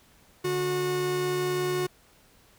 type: tone pair together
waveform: 45% pulse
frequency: 146.83 / 364.3 Hz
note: D3 / F#4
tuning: 0 / -27 cents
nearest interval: octave + major third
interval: 1573 cents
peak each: -34 / -26 dBFS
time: 0.44-1.87 s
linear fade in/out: 10 ms
effects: pink hiss -59 dBFS RMS until 2.58 s